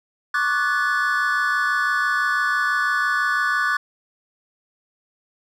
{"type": "chord", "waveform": "triangle", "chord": "D major seventh", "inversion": "third", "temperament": "equal with one note detuned", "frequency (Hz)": [1108.7, 1174.7, 1480, 1728.8], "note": ["C#6", "D6", "F#6", "A6"], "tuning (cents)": [0, 0, 0, -31], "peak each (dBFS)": [-26, -23, -20, -22], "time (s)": [0.34, 3.77], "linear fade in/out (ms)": 5, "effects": []}